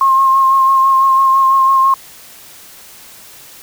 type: tone with vibrato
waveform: sine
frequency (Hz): 1070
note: C6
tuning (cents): +38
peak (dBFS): -7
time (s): 0.01-1.94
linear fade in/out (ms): 2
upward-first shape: sine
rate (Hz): 6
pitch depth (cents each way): 21
effects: white hiss -38 dBFS RMS until 3.62 s